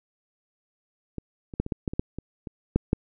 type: clicks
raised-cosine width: 3 ms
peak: -19 / -25 / -11 / -20 / -13 / -13 / -19 / -10 / -20 / -22 / -7 / -7 dBFS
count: 12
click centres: 1.183 / 1.538 / 1.6 / 1.664 / 1.722 / 1.878 / 1.935 / 1.995 / 2.186 / 2.472 / 2.76 / 2.931 s
effects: none